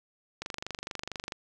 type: click train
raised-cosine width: 0.2 ms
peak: -18 dBFS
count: 23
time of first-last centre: 0.42-1.322 s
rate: 24.4 Hz
effects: none